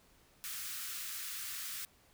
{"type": "high-pass noise", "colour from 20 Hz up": "white", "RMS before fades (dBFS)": -42, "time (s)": [0.44, 1.85], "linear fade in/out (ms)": 0, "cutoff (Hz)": 1200, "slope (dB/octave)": 48, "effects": ["pink hiss -66 dBFS RMS until 2.13 s"]}